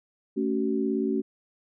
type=tone cluster; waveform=sine; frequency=221.6 / 279 / 377.4 Hz; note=A3 / C#4 / F#4; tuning=+13 / +11 / +34 cents; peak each=-28 dBFS; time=0.36-1.22 s; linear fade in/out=20 ms; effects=none

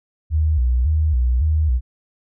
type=tone with vibrato; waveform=sine; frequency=69.3 Hz; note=C#2; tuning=in tune; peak=-14 dBFS; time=0.3-1.81 s; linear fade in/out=50 ms; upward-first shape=square; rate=1.8 Hz; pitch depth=200 cents each way; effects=none

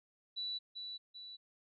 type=tone with echo; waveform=sine; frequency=3951 Hz; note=B7; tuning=in tune; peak=-37 dBFS; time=0.36-0.59 s; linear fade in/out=20 ms; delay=390 ms; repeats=2; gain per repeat=-5 dB; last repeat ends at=1.37 s; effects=none

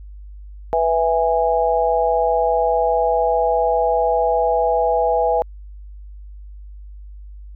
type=chord; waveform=sine; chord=E major; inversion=second; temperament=just; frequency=494.4 / 659.3 / 824.1 Hz; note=B4 / E5 / G#5; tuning=+2 / 0 / -14 cents; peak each=-19 dBFS; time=0.73-5.42 s; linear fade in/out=0 ms; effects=added 50 Hz sine -34 dBFS peak until 7.55 s

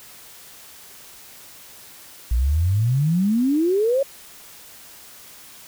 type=exponential sweep; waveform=sine; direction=up; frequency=55.9 to 566 Hz; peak=-16 dBFS; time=2.31-4.03 s; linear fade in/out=5 ms; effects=white hiss -44 dBFS RMS until 5.67 s

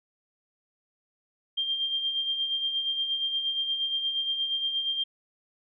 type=tone with tremolo; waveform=sine; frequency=3186 Hz; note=G7; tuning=27 cents sharp; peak=-24 dBFS; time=1.57-5.04 s; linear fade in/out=10 ms; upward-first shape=sine; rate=8.5 Hz; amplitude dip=50%; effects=none

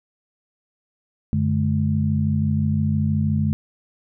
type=tone cluster; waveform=sine; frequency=93.7 / 146.9 / 212.8 Hz; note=F#2 / D3 / G#3; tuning=+22 / +1 / +42 cents; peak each=-22 dBFS; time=1.33-3.53 s; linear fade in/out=0 ms; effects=none

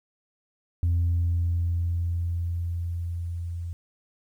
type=tone with level ramp; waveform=sine; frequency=85.7 Hz; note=F2; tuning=32 cents flat; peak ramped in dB=-18 to -30 dBFS; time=0.83-3.73 s; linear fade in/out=0 ms; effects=tanh soft clip ceiling -18 dBFS + 10-bit

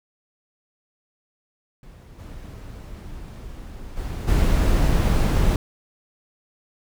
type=noise with level steps; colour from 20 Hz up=brown; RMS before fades=-43 / -37 / -29 / -18 dBFS; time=1.83-5.56 s; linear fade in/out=2 ms; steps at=2.18 / 3.96 / 4.27 s; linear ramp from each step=20 ms; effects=none

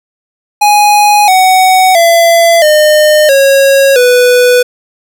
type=tone with pitch steps; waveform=square; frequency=830.6 / 748.6 / 674.7 / 608 / 548 / 493.9 Hz; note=G#5 / F#5 / E5 / D#5 / C#5 / B4; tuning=0 / +20 / +40 / -40 / -20 / 0 cents; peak=-4 dBFS; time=0.61-4.63 s; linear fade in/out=10 ms; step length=670 ms; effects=none

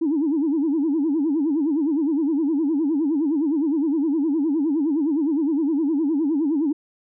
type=tone with vibrato; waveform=sine; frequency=301.5 Hz; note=D4; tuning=46 cents sharp; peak=-17 dBFS; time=0.01-6.73 s; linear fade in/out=10 ms; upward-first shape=sine; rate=9.7 Hz; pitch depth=180 cents each way; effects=tanh soft clip ceiling -14 dBFS

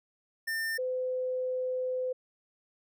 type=tone pair in turn; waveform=square / sine; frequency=1800 / 509.4 Hz; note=A6 / C5; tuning=+39 / -46 cents; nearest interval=octave + minor seventh; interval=2185 cents; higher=first; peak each=-31 / -29 dBFS; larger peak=second; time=0.47-0.78 / 0.78-2.13 s; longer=second; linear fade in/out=10 ms; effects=none

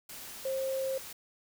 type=tone in noise; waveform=sine; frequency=532 Hz; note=C5; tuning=29 cents sharp; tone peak=-30 dBFS; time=0.45-0.98 s; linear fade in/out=5 ms; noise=white; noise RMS=-45 dBFS; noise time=0.09-1.13 s; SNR=+12 dB; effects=none

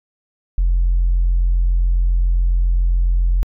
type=tone; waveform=sine; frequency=43.65 Hz; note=F1; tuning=in tune; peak=-11 dBFS; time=0.58-3.43 s; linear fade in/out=0 ms; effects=tanh soft clip ceiling -9 dBFS

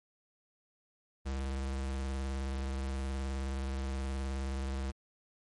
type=tone with vibrato; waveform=square; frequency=67.1 Hz; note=C2; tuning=44 cents sharp; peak=-34 dBFS; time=1.25-4.92 s; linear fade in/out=20 ms; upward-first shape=triangle; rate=19 Hz; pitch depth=41 cents each way; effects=MP3 48 kbps

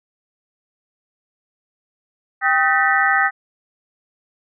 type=tone cluster; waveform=sine; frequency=787 / 1266 / 1534 / 1792 / 1946 Hz; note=G5 / D#6 / G6 / A6 / B6; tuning=+7 / +30 / -38 / +31 / -26 cents; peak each=-20 dBFS; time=2.41-3.31 s; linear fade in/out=50 ms; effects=none

